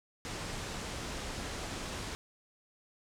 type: low-pass noise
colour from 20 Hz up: pink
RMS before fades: -40 dBFS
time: 0.25-2.15 s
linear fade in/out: 0 ms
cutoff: 8600 Hz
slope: 24 dB/octave
effects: none